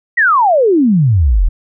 sine exponential sweep, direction down, 1975.5 to 35.84 Hz, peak -7 dBFS, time 0.17-1.49 s, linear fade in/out 10 ms, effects none

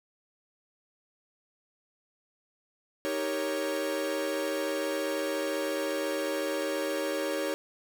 45% pulse chord, Eb dominant seventh, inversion none, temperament equal with one note detuned, 312.2 / 392 / 466.2 / 554.4 Hz, Eb4 / G4 / Bb4 / Db5, +6 / 0 / 0 / 0 cents, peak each -35 / -36 / -38 / -32 dBFS, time 3.05-7.54 s, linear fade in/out 0 ms, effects none

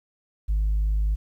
sine tone, 51.91 Hz, G#1, in tune, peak -18 dBFS, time 0.48-1.16 s, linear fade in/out 20 ms, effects tanh soft clip ceiling -18 dBFS + 10-bit

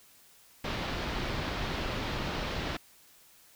pink low-pass noise, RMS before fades -34 dBFS, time 0.64-2.77 s, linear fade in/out 5 ms, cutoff 4500 Hz, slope 24 dB/octave, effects white hiss -59 dBFS RMS until 3.55 s

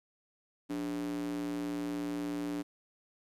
square tone with high-pass filter, 58.27 Hz, A#1, in tune, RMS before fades -36 dBFS, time 0.69-2.63 s, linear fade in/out 20 ms, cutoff 260 Hz, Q 8, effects resampled to 32000 Hz + 11-bit

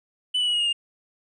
triangle tone with pitch steps, 2992 / 2956 / 2920 / 2885 / 2850 / 2816 Hz, F#7 / F#7 / F#7 / F#7 / F7 / F7, +19 / -2 / -24 / -44 / +34 / +14 cents, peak -19 dBFS, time 0.34-0.73 s, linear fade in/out 10 ms, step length 65 ms, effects resampled to 22050 Hz

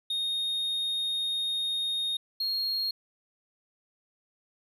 triangle tone pair in turn, 3706 / 4266 Hz, A#7 / C8, -11 / +33 cents, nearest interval major second, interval 244 cents, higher second, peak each -26 dBFS, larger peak neither, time 0.1-2.17 / 2.4-2.91 s, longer first, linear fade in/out 5 ms, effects resampled to 32000 Hz

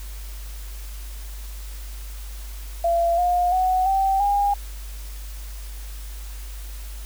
sine tone with pitch steps, 681 / 711.2 / 742.6 / 775.5 / 809.9 Hz, F5 / F5 / F#5 / G5 / G#5, -44 / +31 / +6 / -19 / -44 cents, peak -17 dBFS, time 2.84-4.54 s, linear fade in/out 5 ms, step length 340 ms, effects added 50 Hz sine -32 dBFS peak until 7.05 s + white hiss -44 dBFS RMS until 7.05 s

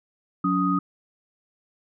sine tone cluster, 182.5 / 283.4 / 1247 Hz, F#3 / C#4 / D#6, -24 / +38 / +3 cents, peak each -24 dBFS, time 0.44-0.79 s, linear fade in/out 5 ms, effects none

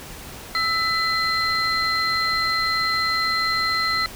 sine tone cluster, 1314 / 2000 / 4145 Hz, E6 / B6 / C8, -6 / +21 / -17 cents, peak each -23 dBFS, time 0.55-4.06 s, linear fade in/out 0 ms, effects tanh soft clip ceiling -12 dBFS + pink hiss -38 dBFS RMS until 4.15 s

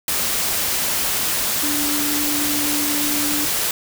sine tone in noise, 293.7 Hz, D4, in tune, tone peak -24 dBFS, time 1.63-3.45 s, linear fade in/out 2 ms, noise white, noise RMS -21 dBFS, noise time 0.08-3.71 s, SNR -6 dB, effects none

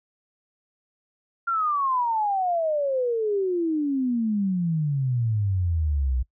sine exponential sweep, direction down, 1397 to 60.3 Hz, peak -21 dBFS, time 1.47-6.23 s, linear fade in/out 10 ms, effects noise-tail reverb RT60 0.1 s tail -21 dB re dry

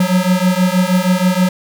square beating tone pair, 180.1 / 186.4 Hz, F#3 / F#3, -46 / +13 cents, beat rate 6.3 Hz, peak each -15 dBFS, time 0-1.49 s, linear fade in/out 5 ms, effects none

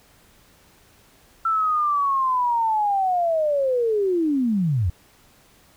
sine linear sweep, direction down, 1342 to 77.78 Hz, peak -18 dBFS, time 1.45-4.9 s, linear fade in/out 5 ms, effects pink hiss -55 dBFS RMS until 5.76 s

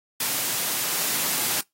white high-pass noise, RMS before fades -25 dBFS, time 0.2-1.61 s, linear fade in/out 5 ms, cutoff 110 Hz, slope 48 dB/octave, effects noise-tail reverb RT60 0.2 s tail -26 dB re dry + AAC 48 kbps

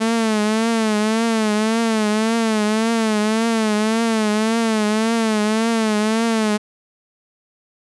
sawtooth tone with vibrato, 220 Hz, A3, in tune, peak -12 dBFS, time 0-6.58 s, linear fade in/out 20 ms, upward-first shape triangle, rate 1.8 Hz, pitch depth 92 cents each way, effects resampled to 24000 Hz

